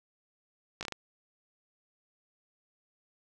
slowing click train, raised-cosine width 0.2 ms, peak -19 dBFS, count 5, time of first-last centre 0.81-0.923 s, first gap 18 ms, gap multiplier 1.31, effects none

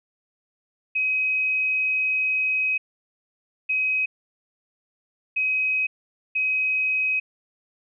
sine tone bursts at uneven times, 2532 Hz, D#7, 30 cents sharp, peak -20 dBFS, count 4, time 0.95-2.78 / 3.69-4.06 / 5.36-5.87 / 6.35-7.2 s, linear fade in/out 10 ms, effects none

